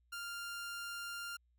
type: tone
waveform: sawtooth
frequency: 1396.9 Hz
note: F6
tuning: in tune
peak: -38 dBFS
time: 0.12-1.37 s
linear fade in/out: 10 ms
effects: added 60 Hz sine -70 dBFS peak until 1.58 s